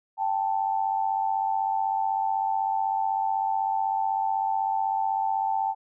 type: tone pair together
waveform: sine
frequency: 784 / 880 Hz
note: G5 / A5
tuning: 0 / 0 cents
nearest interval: major second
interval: 200 cents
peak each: -26 dBFS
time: 0.17-5.75 s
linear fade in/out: 50 ms
effects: none